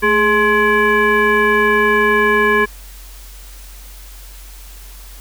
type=tone with frequency modulation; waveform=sine; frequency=1052 Hz; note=C6; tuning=9 cents sharp; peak=-10 dBFS; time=0.02-2.66 s; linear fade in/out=20 ms; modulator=635 Hz; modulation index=1.6; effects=added 46 Hz sine -34 dBFS peak until 5.2 s + white hiss -41 dBFS RMS until 5.2 s